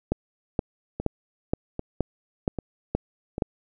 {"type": "two click trains", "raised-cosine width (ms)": 2, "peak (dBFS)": [-9, -16], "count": [8, 4], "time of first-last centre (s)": [[0.12, 3.422], [1, 3.381]], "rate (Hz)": [2.12, 1.26], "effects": []}